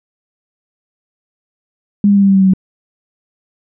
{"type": "tone with pitch steps", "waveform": "sine", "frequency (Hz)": [203.4, 201.2, 198.98, 196.81, 194.66, 192.54, 190.44, 188.36], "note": ["G#3", "G3", "G3", "G3", "G3", "G3", "G3", "F#3"], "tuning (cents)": [-36, 45, 26, 7, -12, -31, -50, 31], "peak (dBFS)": -6, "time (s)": [2.04, 2.536], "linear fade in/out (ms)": 2, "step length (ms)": 62, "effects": []}